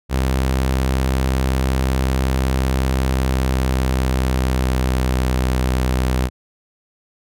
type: tone with pitch glide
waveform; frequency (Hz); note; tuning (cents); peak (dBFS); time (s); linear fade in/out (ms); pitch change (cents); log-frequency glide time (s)
sawtooth; 65.41 to 63.66; C2 to C2; 0 to -47; -12; 0.09-6.3; 50; -47; 2.94-5.28
effects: none